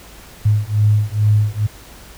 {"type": "beating tone pair", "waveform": "sine", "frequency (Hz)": [104.5, 106.8], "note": ["G#2", "G#2"], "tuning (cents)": [11, 49], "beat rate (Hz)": 2.3, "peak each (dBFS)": [-15, -15], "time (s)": [0.45, 1.67], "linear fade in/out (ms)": 10, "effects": ["added 50 Hz sine -44 dBFS peak until 2.17 s", "pink hiss -41 dBFS RMS until 2.17 s"]}